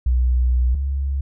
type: tone pair in turn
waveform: sine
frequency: 62 / 68.52 Hz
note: B1 / C#2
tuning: +7 / -19 cents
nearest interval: major second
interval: 174 cents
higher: second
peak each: -14 / -19 dBFS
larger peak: first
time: 0.06-0.75 / 0.75-1.21 s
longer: first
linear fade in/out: 5 ms
effects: none